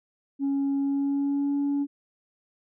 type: tone with pitch glide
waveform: sine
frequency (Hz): 277.2 to 283.4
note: C#4 to C#4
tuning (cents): 0 to +38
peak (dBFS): -21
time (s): 0.39-1.87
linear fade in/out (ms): 50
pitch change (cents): +38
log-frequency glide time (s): 0.78-1.56
effects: tanh soft clip ceiling -21 dBFS